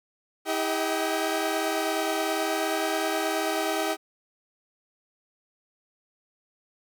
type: tone cluster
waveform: sawtooth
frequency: 322.2 / 402.6 / 635 / 768 Hz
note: E4 / G4 / D#5 / G5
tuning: -39 / +46 / +35 / -36 cents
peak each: -27 dBFS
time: 0.45-3.97 s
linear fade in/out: 50 ms
effects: none